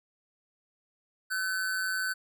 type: tone with amplitude modulation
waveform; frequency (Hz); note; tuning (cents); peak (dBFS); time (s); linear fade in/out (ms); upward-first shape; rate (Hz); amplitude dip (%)
square; 1516; F#6; +42; -27; 1.3-2.14; 20; sine; 183; 55
effects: none